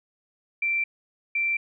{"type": "tone pair in turn", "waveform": "sine", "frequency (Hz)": [2349, 2349], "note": ["D7", "D7"], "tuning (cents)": [0, 0], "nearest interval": "unison", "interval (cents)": 0, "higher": "neither", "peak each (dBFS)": -22, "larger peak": "neither", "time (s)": [[0.62, 0.84], [1.35, 1.57]], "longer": "neither", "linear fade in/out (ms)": 5, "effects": []}